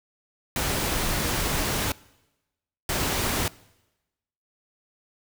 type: noise bursts at uneven times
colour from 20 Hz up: pink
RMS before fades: -26 dBFS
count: 2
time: 0.56-1.92 / 2.89-3.48 s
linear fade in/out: 2 ms
effects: noise-tail reverb RT60 1.0 s tail -22 dB re dry